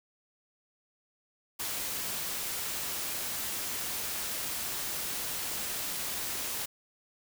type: noise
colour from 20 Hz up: white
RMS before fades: -35 dBFS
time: 1.59-6.66 s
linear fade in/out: 10 ms
effects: none